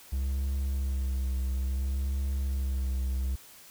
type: tone with vibrato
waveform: triangle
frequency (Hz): 66.4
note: C2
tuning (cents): +26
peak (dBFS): -25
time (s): 0.12-3.36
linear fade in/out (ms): 10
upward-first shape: sine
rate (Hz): 0.59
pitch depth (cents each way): 42
effects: white hiss -52 dBFS RMS until 3.7 s